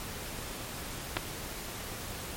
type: clicks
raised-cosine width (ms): 0.3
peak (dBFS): -13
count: 2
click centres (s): 1.168 / 1.171
effects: pink hiss -40 dBFS RMS until 2.36 s + MP3 64 kbps